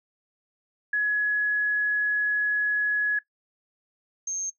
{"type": "tone pair in turn", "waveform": "sine", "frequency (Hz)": [1686, 6393], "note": ["G#6", "G8"], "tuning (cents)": [26, 33], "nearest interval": "octave + major seventh", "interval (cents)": 2307, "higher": "second", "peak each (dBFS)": [-21, -26], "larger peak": "first", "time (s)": [[0.93, 3.19], [4.27, 4.5]], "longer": "first", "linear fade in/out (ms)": 5, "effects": ["noise-tail reverb RT60 0.1 s tail -19 dB re dry"]}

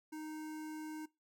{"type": "tone with notch filter", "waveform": "square", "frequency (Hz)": 310, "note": "D#4", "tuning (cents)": -6, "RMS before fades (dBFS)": -45, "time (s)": [0.12, 1.06], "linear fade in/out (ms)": 10, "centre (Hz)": 3500, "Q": 1.4, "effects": ["noise-tail reverb RT60 0.2 s tail -20 dB re dry"]}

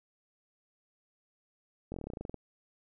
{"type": "slowing click train", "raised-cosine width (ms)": 2, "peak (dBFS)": -26, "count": 14, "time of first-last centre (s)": [1.92, 2.343], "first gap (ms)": 21, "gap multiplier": 1.07, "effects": []}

